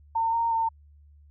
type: tone with pitch steps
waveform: sine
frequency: 908 / 924 / 906 Hz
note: A#5 / A#5 / A#5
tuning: -46 / -16 / -50 cents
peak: -22 dBFS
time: 0.15-0.69 s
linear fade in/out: 10 ms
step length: 180 ms
effects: added 73 Hz sine -51 dBFS peak until 1.3 s